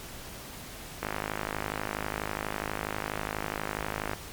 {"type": "click train", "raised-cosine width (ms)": 0.5, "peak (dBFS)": -15, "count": 163, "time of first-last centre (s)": [1.03, 4.133], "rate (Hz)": 52.2, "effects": ["pink hiss -43 dBFS RMS until 4.32 s", "MP3 96 kbps"]}